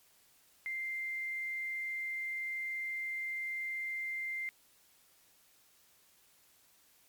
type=tone with quantisation; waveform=sine; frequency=2093 Hz; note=C7; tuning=in tune; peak=-35 dBFS; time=0.66-4.49 s; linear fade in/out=0 ms; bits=10; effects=white hiss -66 dBFS RMS until 7.08 s + MP3 96 kbps